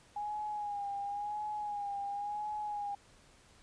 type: tone with vibrato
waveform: sine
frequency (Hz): 823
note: G#5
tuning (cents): -16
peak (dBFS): -35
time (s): 0.16-2.95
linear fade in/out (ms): 5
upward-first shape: sine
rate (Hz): 0.95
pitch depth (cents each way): 45
effects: pink hiss -62 dBFS RMS until 3.62 s + resampled to 22050 Hz